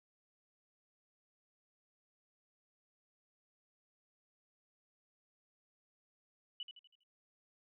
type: tone with echo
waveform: sine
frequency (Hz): 2960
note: F#7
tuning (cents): 0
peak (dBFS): -40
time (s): 6.6-6.63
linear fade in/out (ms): 2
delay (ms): 81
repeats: 5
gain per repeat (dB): -7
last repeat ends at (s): 7.035
effects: none